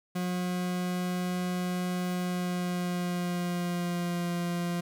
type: tone with pitch glide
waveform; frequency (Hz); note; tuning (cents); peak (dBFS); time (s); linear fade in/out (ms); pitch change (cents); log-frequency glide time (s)
40% pulse; 180.1 to 173.86; F#3 to F3; -46 to -7; -28; 0.15-4.81; 10; -61; 2.13-4.3
effects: none